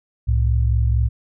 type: tone pair together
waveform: sine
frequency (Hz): 65.65 / 110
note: C2 / A2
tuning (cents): +6 / 0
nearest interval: major sixth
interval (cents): 894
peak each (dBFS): -16 / -19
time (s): 0.27-1.09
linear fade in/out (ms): 20
effects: none